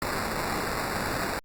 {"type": "noise with sample-and-hold", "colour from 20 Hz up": "violet", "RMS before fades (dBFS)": -30, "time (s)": [0.02, 1.39], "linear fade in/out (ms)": 0, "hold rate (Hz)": 3150, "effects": ["Opus 48 kbps"]}